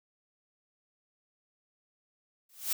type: noise with exponential growth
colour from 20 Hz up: blue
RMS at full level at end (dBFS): -26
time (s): 2.49-2.73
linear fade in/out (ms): 5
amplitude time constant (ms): 51
effects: none